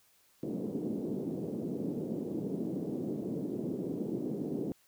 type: band-pass noise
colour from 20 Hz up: pink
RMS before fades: -36 dBFS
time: 0.43-4.72 s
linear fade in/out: 0 ms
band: 180 to 410 Hz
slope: 24 dB/octave
effects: white hiss -67 dBFS RMS until 4.87 s